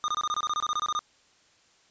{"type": "tone bursts", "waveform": "square", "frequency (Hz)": 1219, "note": "D#6", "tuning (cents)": -36, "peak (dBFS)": -26, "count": 15, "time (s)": [0.04, 0.991], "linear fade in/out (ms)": 0, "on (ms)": 41, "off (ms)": 24, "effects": ["white hiss -62 dBFS RMS until 1.9 s", "resampled to 16000 Hz"]}